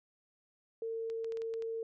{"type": "tone", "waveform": "sine", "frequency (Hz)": 453, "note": "A#4", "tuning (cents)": -50, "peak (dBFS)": -35, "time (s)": [0.82, 1.83], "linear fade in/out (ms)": 2}
{"type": "clicks", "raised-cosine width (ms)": 0.2, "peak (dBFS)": -35, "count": 7, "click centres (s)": [1.1, 1.245, 1.322, 1.372, 1.419, 1.539, 1.623]}
{"effects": []}